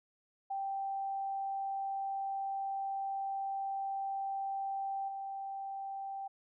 sine tone with level steps, 783 Hz, G5, 2 cents flat, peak -34 / -38 dBFS, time 0.5-6.28 s, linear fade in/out 10 ms, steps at 5.08 s, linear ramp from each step 5 ms, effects none

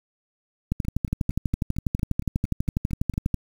two click trains, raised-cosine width 5 ms, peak -24 / -10 dBFS, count 11 / 33, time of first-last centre 0.85-3.138 / 0.72-3.343 s, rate 4.37 / 12.2 Hz, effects 7-bit

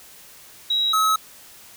sine / square tone pair in turn, 3853 / 1285.8 Hz, B7 / E6, -44 / -43 cents, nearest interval octave + perfect fifth, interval 1899 cents, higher first, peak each -18 / -17 dBFS, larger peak second, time 0.7-0.93 / 0.93-1.16 s, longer neither, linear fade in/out 5 ms, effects white hiss -46 dBFS RMS until 1.76 s

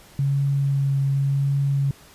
sine tone with vibrato, 138.59 Hz, C#3, in tune, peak -18 dBFS, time 0.19-1.91 s, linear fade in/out 2 ms, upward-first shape triangle, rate 0.9 Hz, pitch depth 15 cents each way, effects pink hiss -49 dBFS RMS until 2.14 s + resampled to 32000 Hz

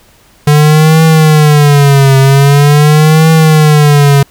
square tone with vibrato, 147.1 Hz, D3, 3 cents sharp, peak -3 dBFS, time 0.47-4.23 s, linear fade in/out 5 ms, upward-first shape triangle, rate 0.44 Hz, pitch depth 160 cents each way, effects pink hiss -44 dBFS RMS until 4.3 s

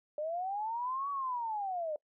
sine linear two-way sweep, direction up then down, 587.3 to 1142 to 587.3 Hz, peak -33 dBFS, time 0.18-1.96 s, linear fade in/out 2 ms, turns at 1.1 s, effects noise-tail reverb RT60 0.1 s tail -23 dB re dry

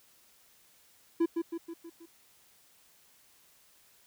triangle tone with echo, 334.5 Hz, E4, 25 cents sharp, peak -21 dBFS, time 1.2-1.26 s, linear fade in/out 10 ms, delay 160 ms, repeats 5, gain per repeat -5 dB, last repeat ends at 2.06 s, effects white hiss -63 dBFS RMS until 4.06 s

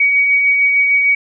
sine tone with tremolo, 2257 Hz, C#7, 31 cents sharp, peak -8 dBFS, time 0-1.15 s, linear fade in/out 5 ms, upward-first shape triangle, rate 6.6 Hz, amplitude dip 35%, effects none

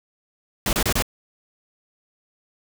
pink noise bursts, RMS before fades -21 dBFS, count 4, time 0.66-1.024 s, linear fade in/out 2 ms, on 70 ms, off 28 ms, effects none

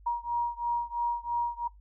sine beating tone pair, 948 / 951 Hz, A#5 / A#5, +29 / +34 cents, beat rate 3 Hz, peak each -30 / -31 dBFS, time 0.06-1.68 s, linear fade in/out 10 ms, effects noise-tail reverb RT60 0.2 s tail -24 dB re dry + added 50 Hz sine -51 dBFS peak until 1.8 s

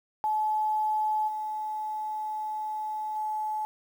sine tone with level steps, 859 Hz, A5, 42 cents flat, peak -24 / -30 / -28 dBFS, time 0.24-3.65 s, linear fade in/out 0 ms, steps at 1.27 / 3.15 s, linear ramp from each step 20 ms, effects 9-bit

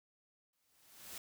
white noise with exponential growth, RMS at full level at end -45 dBFS, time 0.53-1.18 s, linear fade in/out 2 ms, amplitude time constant 140 ms, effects none

